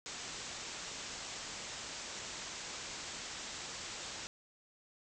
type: low-pass noise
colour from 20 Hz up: white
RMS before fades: -45 dBFS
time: 0.06-4.27 s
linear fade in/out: 0 ms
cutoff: 7800 Hz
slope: 96 dB/octave
effects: none